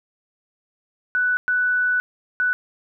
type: tone bursts at uneven times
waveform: sine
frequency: 1487 Hz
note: F#6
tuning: 8 cents sharp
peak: -17 dBFS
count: 3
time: 1.15-1.37 / 1.48-2 / 2.4-2.53 s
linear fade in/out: 0 ms
effects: none